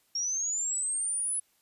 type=linear sweep; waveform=sine; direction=up; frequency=5510 to 10240 Hz; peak=-28 dBFS; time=0.15-1.4 s; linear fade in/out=5 ms; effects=white hiss -69 dBFS RMS until 1.61 s + resampled to 32000 Hz